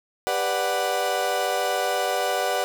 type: chord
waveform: 35% pulse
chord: G major seventh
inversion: none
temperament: equal with one note detuned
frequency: 397.2 / 493.9 / 587.3 / 740 Hz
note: G4 / B4 / D5 / F#5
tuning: +23 / 0 / 0 / 0 cents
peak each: -30 / -27 / -26 / -24 dBFS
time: 0.27-2.64 s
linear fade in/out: 0 ms
effects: none